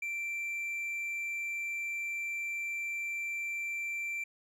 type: tone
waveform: triangle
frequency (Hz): 2349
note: D7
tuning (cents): 0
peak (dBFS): -32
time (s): 0.02-4.24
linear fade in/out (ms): 5
effects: none